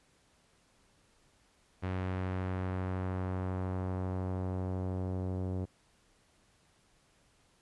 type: tone with low-pass filter sweep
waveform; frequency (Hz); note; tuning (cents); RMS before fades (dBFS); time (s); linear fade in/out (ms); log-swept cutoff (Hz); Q
sawtooth; 92.8; F#2; +6; -35; 1.82-5.66; 20; 2300 to 520; 0.96
effects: pink hiss -68 dBFS RMS until 7.61 s + resampled to 24000 Hz